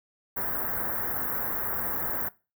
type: band-stop noise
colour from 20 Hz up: white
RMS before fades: -30 dBFS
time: 0.36-2.29 s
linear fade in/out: 10 ms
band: 1800 to 13000 Hz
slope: 48 dB/octave
effects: noise-tail reverb RT60 0.3 s tail -21 dB re dry